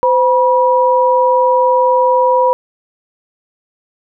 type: tone pair together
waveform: sine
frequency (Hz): 513.3 / 969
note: C5 / B5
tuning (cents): -33 / -33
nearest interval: major seventh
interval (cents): 1100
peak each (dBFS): -11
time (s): 0.03-2.53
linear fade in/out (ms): 0
effects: none